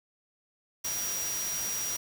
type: tone in noise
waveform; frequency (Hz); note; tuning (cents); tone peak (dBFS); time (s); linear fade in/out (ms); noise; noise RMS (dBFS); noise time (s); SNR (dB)
sine; 5750; F8; +50; -32; 0.84-1.97; 10; white; -36; 0.84-1.97; +1
effects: none